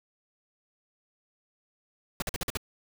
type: noise bursts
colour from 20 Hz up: pink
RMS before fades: -31 dBFS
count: 6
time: 2.2-2.572 s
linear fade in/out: 2 ms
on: 22 ms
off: 48 ms
effects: none